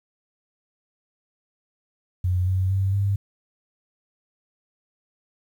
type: tone with pitch steps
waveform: sine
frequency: 90.8 / 93.62 / 96.53 / 99.53 Hz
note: F#2 / F#2 / G2 / G2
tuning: -32 / +21 / -26 / +27 cents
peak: -19 dBFS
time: 2.24-3.16 s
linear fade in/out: 5 ms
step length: 230 ms
effects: 9-bit